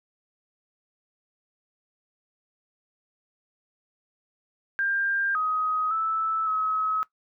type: tone with pitch steps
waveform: sine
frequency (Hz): 1595 / 1259 / 1313 / 1281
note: G6 / D#6 / E6 / E6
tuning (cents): +30 / +20 / -7 / -50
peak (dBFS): -23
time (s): 4.79-7.03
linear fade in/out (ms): 0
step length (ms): 560
effects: noise-tail reverb RT60 0.1 s tail -18 dB re dry